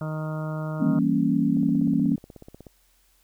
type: harmonic tone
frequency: 155.56 Hz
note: D#3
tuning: in tune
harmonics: 1 / 2 / 3 / 4 / 5 / 6 / 7 / 8 / 9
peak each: -28 / -38 / -44 / -36 / -49 / -44 / -46 / -42 / -44 dBFS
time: 0.01-0.99 s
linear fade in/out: 2 ms
type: chord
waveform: sine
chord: E diminished seventh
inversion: none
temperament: equal with one note detuned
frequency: 165.77 / 196 / 233.1 / 277.2 Hz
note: E3 / G3 / Bb3 / Db4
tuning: +10 / 0 / 0 / 0 cents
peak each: -26 / -26 / -24 / -23 dBFS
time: 0.8-2.16 s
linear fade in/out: 10 ms
type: click train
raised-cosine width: 2 ms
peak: -29 dBFS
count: 19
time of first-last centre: 1.57-2.668 s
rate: 16.4 Hz
effects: added 44 Hz sine -64 dBFS peak until 3.23 s + white hiss -64 dBFS RMS until 3.23 s